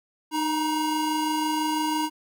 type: tone pair together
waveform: square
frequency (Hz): 307.7 / 949.1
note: D#4 / A#5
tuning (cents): -19 / +31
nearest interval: octave + minor sixth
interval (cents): 1950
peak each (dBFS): -27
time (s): 0.31-2.1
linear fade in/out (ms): 50
effects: none